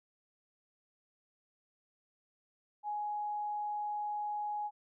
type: tone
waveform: sine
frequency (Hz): 835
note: G#5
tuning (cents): +9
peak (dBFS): -34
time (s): 2.83-4.71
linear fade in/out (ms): 50
effects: none